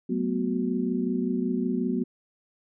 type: tone cluster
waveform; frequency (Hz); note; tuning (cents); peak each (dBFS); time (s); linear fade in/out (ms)
sine; 188.3 / 222 / 247.4 / 369.8; F#3 / A3 / B3 / F#4; +31 / +16 / +3 / -1; -30 / -31 / -27 / -32; 0.09-2.04; 10
effects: none